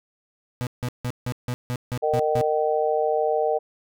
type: tone bursts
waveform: 35% pulse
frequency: 123.47 Hz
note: B2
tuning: in tune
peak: -23 dBFS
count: 9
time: 0.61-2.412 s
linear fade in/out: 0 ms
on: 58 ms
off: 160 ms
type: harmonic tone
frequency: 153.5 Hz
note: D#3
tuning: 23 cents flat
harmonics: 3 / 4 / 5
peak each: -23 / -24 / -25 dBFS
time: 2.02-3.59 s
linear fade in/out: 20 ms
effects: none